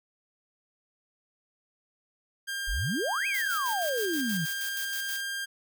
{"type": "tone", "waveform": "sawtooth", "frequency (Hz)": 1600, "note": "G6", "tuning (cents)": 35, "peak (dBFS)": -28, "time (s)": [2.47, 5.46], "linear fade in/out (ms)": 20}
{"type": "exponential two-way sweep", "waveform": "sine", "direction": "up then down", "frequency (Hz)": [33.79, 2591, 147.8], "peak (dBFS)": -28, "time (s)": [2.67, 4.46], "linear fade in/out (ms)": 20, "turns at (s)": 3.27}
{"type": "noise with tremolo", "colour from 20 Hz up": "blue", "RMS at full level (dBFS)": -37, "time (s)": [3.34, 5.21], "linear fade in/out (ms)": 2, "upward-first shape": "square", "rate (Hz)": 6.3, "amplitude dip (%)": 60}
{"effects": []}